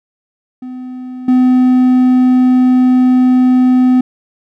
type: tone with level steps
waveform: triangle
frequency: 253.5 Hz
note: B3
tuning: 45 cents sharp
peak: -21 / -4 dBFS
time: 0.62-4.01 s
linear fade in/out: 5 ms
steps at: 1.28 s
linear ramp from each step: 5 ms
effects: none